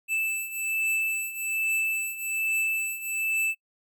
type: beating tone pair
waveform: square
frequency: 2637 / 2638.2 Hz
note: E7 / E7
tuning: 0 / +1 cents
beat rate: 1.2 Hz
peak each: -32 / -28 dBFS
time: 0.08-3.55 s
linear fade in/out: 50 ms
effects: noise-tail reverb RT60 0.1 s tail -26 dB re dry